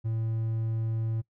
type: tone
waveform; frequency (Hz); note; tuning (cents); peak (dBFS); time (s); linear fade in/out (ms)
triangle; 112.5; A2; +39; -25; 0.04-1.22; 20
effects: noise-tail reverb RT60 0.1 s tail -22 dB re dry